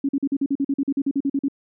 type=tone bursts; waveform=sine; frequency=277.2 Hz; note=C#4; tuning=in tune; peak=-18 dBFS; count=16; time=0.04-1.484 s; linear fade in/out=5 ms; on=49 ms; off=44 ms; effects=none